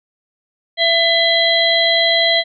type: harmonic tone with a mistuned harmonic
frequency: 669 Hz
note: E5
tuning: 25 cents sharp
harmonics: 1 / 3 / 5 / 6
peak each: -17 / -17 / -17 / -17 dBFS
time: 0.77-2.44 s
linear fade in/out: 50 ms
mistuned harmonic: 5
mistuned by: -50 cents
effects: none